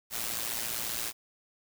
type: noise with amplitude modulation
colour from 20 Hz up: white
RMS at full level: -31 dBFS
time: 0.1-1.13 s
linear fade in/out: 50 ms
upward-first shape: sine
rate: 115 Hz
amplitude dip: 70%
effects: none